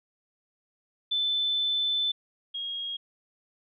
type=tone pair in turn; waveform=sine; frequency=3520 / 3272 Hz; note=A7 / G#7; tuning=0 / -26 cents; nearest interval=minor second; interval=126 cents; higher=first; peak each=-24 / -31 dBFS; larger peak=first; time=1.11-2.12 / 2.54-2.97 s; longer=first; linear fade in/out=10 ms; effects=none